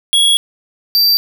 square tone pair in turn, 3333 / 4678 Hz, G#7 / D8, +5 / -8 cents, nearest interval tritone, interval 587 cents, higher second, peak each -9 dBFS, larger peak neither, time 0.13-0.37 / 0.95-1.17 s, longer first, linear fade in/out 0 ms, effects none

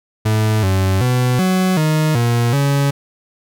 40% pulse tone with pitch steps, 108.5 / 95.3 / 125.1 / 186 / 155.2 / 118.6 / 140.6 Hz, A2 / G2 / B2 / F#3 / D#3 / A#2 / C#3, -24 / -48 / +23 / +9 / -4 / +30 / +25 cents, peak -12 dBFS, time 0.25-2.91 s, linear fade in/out 10 ms, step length 380 ms, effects none

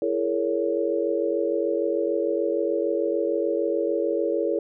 sine chord, A# half-diminished seventh, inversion second, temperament just, 335.6 / 419.5 / 466.2 / 559.4 Hz, E4 / G#4 / A#4 / C#5, +31 / +17 / 0 / +16 cents, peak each -27 dBFS, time 0.02-4.59 s, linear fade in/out 2 ms, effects none

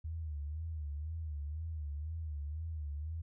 sine tone with vibrato, 76.9 Hz, D#2, 20 cents flat, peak -37 dBFS, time 0.04-3.22 s, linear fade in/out 10 ms, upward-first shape sine, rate 2 Hz, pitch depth 110 cents each way, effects none

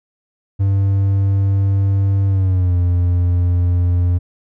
triangle tone with pitch glide, 98 to 88.32 Hz, G2 to F2, 0 to +20 cents, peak -10 dBFS, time 0.59-4.19 s, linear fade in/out 20 ms, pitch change -180 cents, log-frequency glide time 2.27-2.76 s, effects none

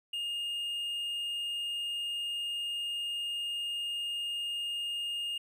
triangle tone, 2835 Hz, F7, 25 cents sharp, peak -31 dBFS, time 0.13-5.38 s, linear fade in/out 5 ms, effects none

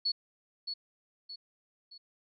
sine tone with echo, 4400 Hz, C#8, 14 cents flat, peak -27 dBFS, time 0.05-0.12 s, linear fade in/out 10 ms, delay 620 ms, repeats 3, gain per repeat -7 dB, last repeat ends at 1.98 s, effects none

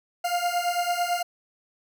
40% pulse beating tone pair, 698.5 / 707.5 Hz, F5 / F5, 0 / +22 cents, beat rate 9 Hz, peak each -26 dBFS, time 0.24-1.23 s, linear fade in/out 10 ms, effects none

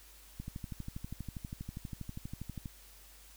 click train, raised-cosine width 5 ms, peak -28 dBFS, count 29, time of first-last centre 0.4-2.658 s, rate 12.4 Hz, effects added 50 Hz sine -58 dBFS peak until 3.36 s + white hiss -58 dBFS RMS until 3.36 s

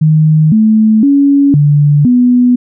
sine tone with pitch steps, 155.5 / 217.8 / 280.9 / 146.1 / 246.7 Hz, D#3 / A3 / C#4 / D3 / B3, -1 / -17 / +23 / -9 / -2 cents, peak -4 dBFS, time 0.01-2.56 s, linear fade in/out 10 ms, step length 510 ms, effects none

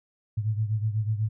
sine beating tone pair, 106.5 / 114.6 Hz, G#2 / A#2, +44 / -29 cents, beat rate 8.1 Hz, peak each -25 / -30 dBFS, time 0.37-1.29 s, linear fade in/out 10 ms, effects none

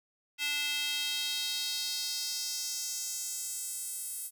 square tone with high-pass filter sweep, 291.8 Hz, D4, 11 cents flat, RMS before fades -35 dBFS, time 0.38-4.31 s, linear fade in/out 50 ms, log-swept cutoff 2600 to 10000 Hz, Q 2.5, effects none

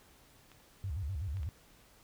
clicks, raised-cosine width 0.3 ms, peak -39 dBFS, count 3, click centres 0.517 / 1.37 / 1.432 s
sine tone with vibrato, 83.2 Hz, E2, 17 cents sharp, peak -34 dBFS, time 0.84-1.49 s, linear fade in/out 0 ms, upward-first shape square, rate 8 Hz, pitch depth 270 cents each way
effects pink hiss -62 dBFS RMS until 2.03 s

